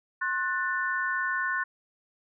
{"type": "chord", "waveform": "sine", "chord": "F# diminished", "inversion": "second", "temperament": "just", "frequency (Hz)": [1065.6, 1480, 1776], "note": ["C6", "F#6", "A6"], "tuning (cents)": [31, 0, 16], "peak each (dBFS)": [-32, -29, -31], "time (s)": [0.21, 1.64], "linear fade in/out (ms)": 10, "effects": []}